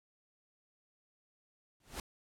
pink noise with exponential growth, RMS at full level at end -37 dBFS, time 1.8-2 s, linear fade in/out 2 ms, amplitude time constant 43 ms, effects low-pass 12000 Hz 12 dB/octave

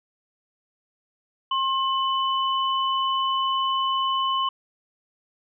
sine tone pair together, 1067 / 2994 Hz, C6 / F#7, +34 / +20 cents, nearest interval octave + tritone, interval 1786 cents, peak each -22 / -27 dBFS, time 1.51-4.49 s, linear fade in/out 5 ms, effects none

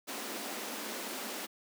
pink high-pass noise, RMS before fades -40 dBFS, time 0.07-1.47 s, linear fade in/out 20 ms, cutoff 200 Hz, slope 96 dB/octave, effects none

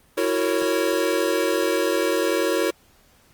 square chord, F# dominant seventh, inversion third, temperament equal with one note detuned, 329.6 / 370 / 460.8 / 554.4 Hz, E4 / F#4 / A#4 / C#5, 0 / 0 / -20 / 0 cents, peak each -26 dBFS, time 0.17-2.71 s, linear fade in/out 10 ms, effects pink hiss -57 dBFS RMS until 3.33 s + Opus 32 kbps

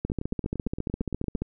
two click trains, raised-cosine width 3 ms, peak -15 / -19 dBFS, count 21 / 12, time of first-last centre 0.05-1.42 / 0.1-1.356 s, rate 14.6 / 8.76 Hz, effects none

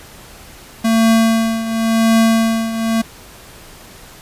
square tone with tremolo, 225 Hz, A3, 39 cents sharp, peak -9 dBFS, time 0.84-3.02 s, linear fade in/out 10 ms, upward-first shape triangle, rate 0.93 Hz, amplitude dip 75%, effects pink hiss -39 dBFS RMS until 4.21 s + resampled to 32000 Hz

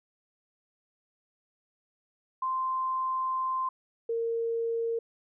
sine tone pair in turn, 1042 / 460.3 Hz, C6 / A#4, -7 / -22 cents, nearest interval octave + major second, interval 1415 cents, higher first, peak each -27 dBFS, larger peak neither, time 2.42-3.69 / 4.09-4.99 s, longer first, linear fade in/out 5 ms, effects none

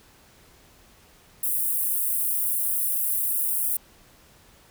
white high-pass noise, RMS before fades -25 dBFS, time 1.43-3.77 s, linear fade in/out 5 ms, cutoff 9200 Hz, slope 48 dB/octave, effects pink hiss -55 dBFS RMS until 4.7 s

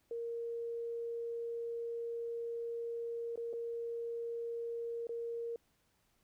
sine tone with dropouts, 466.2 Hz, A#4, in tune, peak -37 dBFS, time 0.11-5.56 s, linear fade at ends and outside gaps 2 ms, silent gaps 3.358-3.375 / 3.53-3.535 / 5.07-5.092 s, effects pink hiss -75 dBFS RMS until 6.23 s

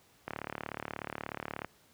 click train, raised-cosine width 0.5 ms, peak -21 dBFS, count 51, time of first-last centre 0.28-1.646 s, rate 36.6 Hz, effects pink hiss -64 dBFS RMS until 1.93 s + high-pass 80 Hz 12 dB/octave

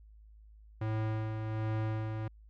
square tone with tremolo, 109.4 Hz, A2, 9 cents flat, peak -31 dBFS, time 0.81-2.28 s, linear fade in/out 5 ms, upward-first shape sine, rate 1.3 Hz, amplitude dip 40%, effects added 53 Hz sine -53 dBFS peak until 2.49 s + low-pass 2000 Hz 12 dB/octave

